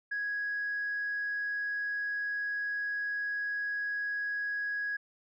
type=tone; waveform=sine; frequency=1661.2 Hz; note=G#6; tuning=in tune; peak=-30 dBFS; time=0.11-4.97 s; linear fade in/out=10 ms; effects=tanh soft clip ceiling -27 dBFS